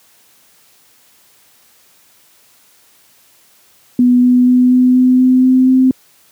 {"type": "tone with pitch steps", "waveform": "sine", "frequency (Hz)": [246.9, 248.6, 250.3, 252.1, 253.8, 255.6, 257.4, 259.2], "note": ["B3", "B3", "B3", "B3", "B3", "C4", "C4", "C4"], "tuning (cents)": [0, 12, 23, 36, 47, -40, -28, -16], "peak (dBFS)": -6, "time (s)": [3.99, 5.91], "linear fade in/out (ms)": 2, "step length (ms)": 240, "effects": ["white hiss -50 dBFS RMS until 6.31 s", "high-pass 80 Hz 12 dB/octave"]}